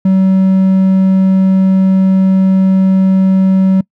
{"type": "tone", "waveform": "triangle", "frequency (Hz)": 190, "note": "F#3", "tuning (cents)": 46, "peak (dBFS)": -4, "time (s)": [0.05, 3.81], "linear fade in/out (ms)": 5, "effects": ["noise-tail reverb RT60 0.1 s tail -24 dB re dry"]}